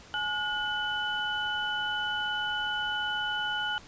sine tone cluster, 844 / 1446 / 2996 Hz, G#5 / F#6 / F#7, +28 / -40 / +21 cents, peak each -35 / -31 / -33 dBFS, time 0.14-3.78 s, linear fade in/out 0 ms, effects pink hiss -51 dBFS RMS until 3.87 s + resampled to 16000 Hz

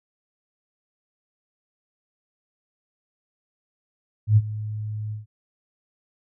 sine tone with ADSR envelope, 106.9 Hz, A2, 49 cents flat, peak -10 dBFS, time 4.27-5.26 s, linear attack 97 ms, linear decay 43 ms, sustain -17 dB, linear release 140 ms, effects none

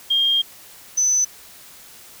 sine tone pair in turn, 3216 / 6040 Hz, G7 / F#8, +44 / +35 cents, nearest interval major seventh, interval 1091 cents, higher second, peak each -15 dBFS, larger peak neither, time 0.1-0.42 / 0.97-1.25 s, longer first, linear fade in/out 10 ms, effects white hiss -44 dBFS RMS until 2.2 s

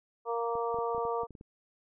harmonic tone, 233.1 Hz, A#3, in tune, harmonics 2 / 3 / 4 / 5, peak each -32 / -37 / -36 / -37 dBFS, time 0.25-1.27 s, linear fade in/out 50 ms
clicks, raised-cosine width 3 ms, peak -35 dBFS, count 10, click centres 0.554 / 0.744 / 0.787 / 0.948 / 0.981 / 1.052 / 1.234 / 1.307 / 1.352 / 1.411 s
effects none

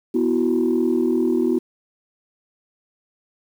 sine chord, B suspended fourth, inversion none, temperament equal, 246.9 / 329.6 / 370 Hz, B3 / E4 / F#4, 0 / 0 / 0 cents, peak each -20 dBFS, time 0.14-1.59 s, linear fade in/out 10 ms, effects tanh soft clip ceiling -10 dBFS + 8-bit

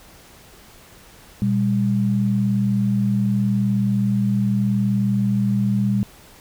sine tone pair together, 120.81 / 200 Hz, B2 / G3, -38 / +35 cents, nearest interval major sixth, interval 873 cents, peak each -21 / -18 dBFS, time 1.42-6.03 s, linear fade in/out 0 ms, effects pink hiss -47 dBFS RMS until 6.4 s

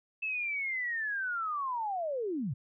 sine linear sweep, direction down, 2637 to 109 Hz, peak -31 dBFS, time 0.22-2.54 s, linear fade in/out 10 ms, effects none

